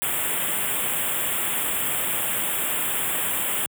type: band-stop noise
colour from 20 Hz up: white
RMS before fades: -25 dBFS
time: 0.02-3.66 s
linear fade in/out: 0 ms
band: 3500 to 7500 Hz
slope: 96 dB/octave
effects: high-pass 100 Hz 12 dB/octave